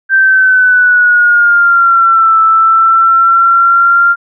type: exponential two-way sweep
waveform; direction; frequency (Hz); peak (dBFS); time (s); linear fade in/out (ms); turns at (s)
sine; down then up; 1568 to 1318.5 to 1393; -4; 0.09-4.16; 50; 2.41
effects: none